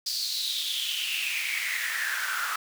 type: noise with high-pass filter sweep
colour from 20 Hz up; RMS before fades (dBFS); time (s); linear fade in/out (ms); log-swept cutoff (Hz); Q
pink; -30; 0.06-2.56; 5; 4800 to 1300; 7
effects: none